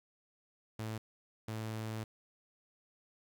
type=tone bursts at uneven times; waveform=sawtooth; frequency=110.1 Hz; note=A2; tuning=2 cents sharp; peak=-34 dBFS; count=2; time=0.79-0.98 / 1.48-2.04 s; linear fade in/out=5 ms; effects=11-bit